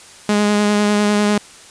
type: tone with vibrato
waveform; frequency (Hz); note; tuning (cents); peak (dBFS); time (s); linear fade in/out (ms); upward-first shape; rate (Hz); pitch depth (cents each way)
sawtooth; 207.7; G#3; 0; -9; 0.29-1.38; 2; sine; 10; 15
effects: white hiss -41 dBFS RMS until 1.7 s + resampled to 22050 Hz